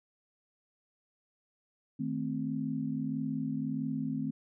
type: chord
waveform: sine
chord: A diminished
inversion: second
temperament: equal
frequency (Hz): 155.56 / 220 / 261.6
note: Eb3 / A3 / C4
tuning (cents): 0 / 0 / 0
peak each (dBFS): -37 / -36 / -34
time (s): 1.99-4.31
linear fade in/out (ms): 10
effects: none